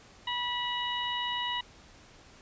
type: harmonic tone with a mistuned harmonic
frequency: 975 Hz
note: B5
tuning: 23 cents flat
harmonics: 1 / 2 / 3 / 4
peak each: -34 / -37 / -34 / -39 dBFS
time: 0.27-1.61 s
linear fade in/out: 5 ms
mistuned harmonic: 4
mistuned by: -39 cents
effects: pink hiss -55 dBFS RMS until 2.41 s + resampled to 16000 Hz